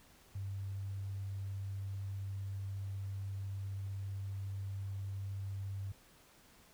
sine tone, 98 Hz, G2, in tune, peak -38 dBFS, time 0.35-5.92 s, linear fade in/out 5 ms, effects pink hiss -63 dBFS RMS until 6.73 s

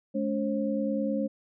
sine tone cluster, 214.3 / 284 / 536 Hz, A3 / C#4 / C5, -45 / +42 / +42 cents, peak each -29 / -31 / -31 dBFS, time 0.14-1.28 s, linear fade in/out 20 ms, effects none

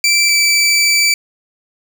20% pulse tone pair in turn, 2336 / 2319 Hz, D7 / D7, -10 / -22 cents, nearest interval unison, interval 12 cents, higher first, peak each -5 dBFS, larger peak neither, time 0.04-0.29 / 0.29-1.14 s, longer second, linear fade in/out 2 ms, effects none

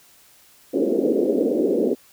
white band-pass noise, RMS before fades -20 dBFS, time 0.73-1.95 s, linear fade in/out 20 ms, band 220 to 510 Hz, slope 48 dB/octave, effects white hiss -53 dBFS RMS until 2.12 s

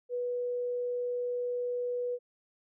sine tone, 489.8 Hz, B4, 14 cents flat, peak -30 dBFS, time 0.09-2.19 s, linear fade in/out 50 ms, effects none

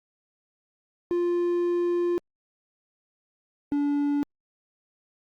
triangle tone pair in turn, 349.2 / 287.9 Hz, F4 / D4, 0 / -34 cents, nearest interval minor third, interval 334 cents, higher first, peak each -20 dBFS, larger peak neither, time 1.11-2.18 / 3.72-4.23 s, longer first, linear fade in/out 0 ms, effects Opus 32 kbps

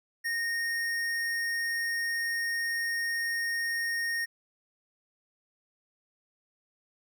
sine tone with hard clipping, 1851 Hz, A#6, 13 cents flat, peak -30 dBFS, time 0.24-4.26 s, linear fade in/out 20 ms, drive 15 dB, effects none

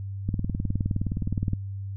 click train, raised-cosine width 5 ms, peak -14 dBFS, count 25, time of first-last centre 0.29-1.534 s, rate 19.3 Hz, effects added 98 Hz sine -31 dBFS peak until 1.96 s

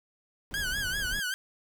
brown noise, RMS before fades -39 dBFS, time 0.51-1.2 s, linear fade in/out 0 ms
sawtooth tone with vibrato, 1568 Hz, G6, in tune, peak -26 dBFS, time 0.54-1.34 s, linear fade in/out 0 ms, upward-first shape sine, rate 5.1 Hz, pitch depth 120 cents each way
effects none

